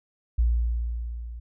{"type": "tone with level ramp", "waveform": "sine", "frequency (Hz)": 58.3, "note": "A#1", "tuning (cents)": 1, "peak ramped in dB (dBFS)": [-17, -35], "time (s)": [0.38, 1.4], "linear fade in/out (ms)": 10, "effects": []}